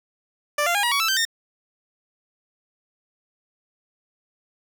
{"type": "tone with pitch steps", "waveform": "15% pulse", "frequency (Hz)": [589, 692.4, 813.9, 956.8, 1124.8, 1322.3, 1554.4, 1827.2], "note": ["D5", "F5", "G#5", "A#5", "C#6", "E6", "G6", "A#6"], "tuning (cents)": [5, -15, -35, 45, 25, 5, -15, -35], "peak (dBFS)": -13, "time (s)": [0.58, 1.252], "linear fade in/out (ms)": 5, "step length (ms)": 84, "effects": []}